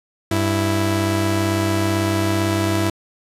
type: tone pair together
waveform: sawtooth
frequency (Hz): 98 / 329.6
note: G2 / E4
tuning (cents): 0 / 0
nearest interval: octave + major sixth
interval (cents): 2100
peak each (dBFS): -16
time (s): 0.31-2.9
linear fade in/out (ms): 5
effects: resampled to 32000 Hz